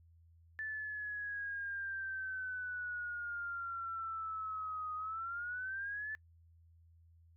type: exponential two-way sweep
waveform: sine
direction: down then up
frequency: 1756 to 1244.5 to 1756 Hz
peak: -38 dBFS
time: 0.59-6.15 s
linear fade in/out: 0 ms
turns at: 4.95 s
effects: noise-tail reverb RT60 0.1 s tail -24 dB re dry + added 83 Hz sine -61 dBFS peak until 7.36 s